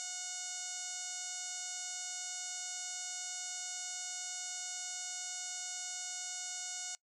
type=tone with low-pass filter; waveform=5% pulse; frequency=729 Hz; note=F#5; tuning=26 cents flat; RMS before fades=-42 dBFS; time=0-6.95 s; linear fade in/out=0 ms; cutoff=7000 Hz; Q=5.4; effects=noise-tail reverb RT60 0.1 s tail -22 dB re dry